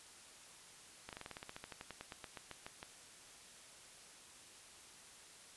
slowing click train, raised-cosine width 0.3 ms, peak -30 dBFS, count 21, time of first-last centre 1.09-2.829 s, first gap 38 ms, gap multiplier 1.08, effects white hiss -58 dBFS RMS until 5.56 s + resampled to 24000 Hz

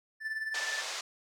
triangle tone with tremolo, 1760 Hz, A6, in tune, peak -29 dBFS, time 0.2-0.84 s, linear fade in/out 50 ms, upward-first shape sine, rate 19 Hz, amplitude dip 60%
white band-pass noise, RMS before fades -38 dBFS, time 0.54-1.01 s, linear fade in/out 5 ms, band 490 to 6400 Hz, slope 24 dB/octave
effects none

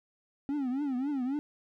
triangle tone with vibrato, 270 Hz, C#4, 45 cents flat, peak -27 dBFS, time 0.49-1.39 s, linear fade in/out 0 ms, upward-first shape triangle, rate 3.7 Hz, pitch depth 190 cents each way, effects none

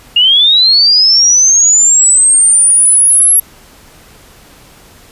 sine linear sweep, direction up, 2813 to 11310 Hz, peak -4 dBFS, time 0.16-3.4 s, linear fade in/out 5 ms, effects pink hiss -40 dBFS RMS until 5.11 s + resampled to 32000 Hz

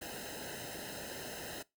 pink noise with comb filter, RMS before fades -44 dBFS, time 0.01-1.63 s, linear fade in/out 10 ms, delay 0.87 ms, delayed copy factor -1, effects noise-tail reverb RT60 0.2 s tail -21 dB re dry

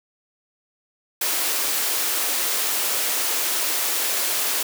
white high-pass noise, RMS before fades -23 dBFS, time 1.21-4.63 s, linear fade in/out 5 ms, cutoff 300 Hz, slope 24 dB/octave, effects none

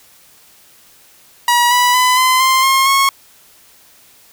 sawtooth tone with pitch steps, 962 / 982.8 / 1004 / 1025.7 / 1047.9 / 1070.5 / 1093.6 Hz, B5 / B5 / B5 / C6 / C6 / C6 / C#6, -46 / -9 / +28 / -35 / +2 / +39 / -24 cents, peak -6 dBFS, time 1.48-3.09 s, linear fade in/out 2 ms, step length 230 ms, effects white hiss -47 dBFS RMS until 4.32 s

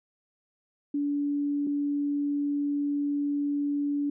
sine tone pair in turn, 287.7 / 287.7 Hz, D4 / D4, -36 / -36 cents, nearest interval unison, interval 0 cents, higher neither, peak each -25 dBFS, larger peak neither, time 0.94-1.67 / 1.67-4.1 s, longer second, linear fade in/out 5 ms, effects none

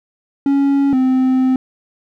triangle tone pair in turn, 278.4 / 259.1 Hz, C#4 / C4, +8 / -17 cents, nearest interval minor second, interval 125 cents, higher first, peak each -9 / -9 dBFS, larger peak neither, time 0.46-0.93 / 0.93-1.56 s, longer second, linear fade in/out 2 ms, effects none

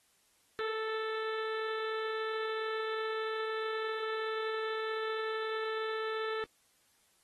harmonic tone, 440 Hz, A4, in tune, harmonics 1 / 2 / 3 / 4 / 5 / 6 / 7 / 8 / 9, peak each -35 / -48 / -40 / -42 / -52 / -54 / -55 / -51 / -54 dBFS, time 0.59-6.44 s, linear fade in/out 0 ms, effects white hiss -70 dBFS RMS until 7.23 s + AAC 32 kbps

